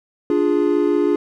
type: chord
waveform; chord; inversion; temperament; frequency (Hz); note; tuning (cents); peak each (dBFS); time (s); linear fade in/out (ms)
triangle; D diminished; none; equal; 293.7 / 349.2 / 415.3; D4 / F4 / Ab4; 0 / 0 / 0; -17; 0.3-1.16; 2
effects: none